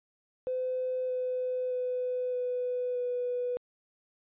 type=tone with pitch steps; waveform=triangle; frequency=510 / 505.6 / 501.2 / 496.9 / 492.6 Hz; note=C5 / B4 / B4 / B4 / B4; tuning=-44 / +41 / +25 / +11 / -5 cents; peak=-25 dBFS; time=0.47-3.57 s; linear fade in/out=0 ms; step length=620 ms; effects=tanh soft clip ceiling -27 dBFS + resampled to 8000 Hz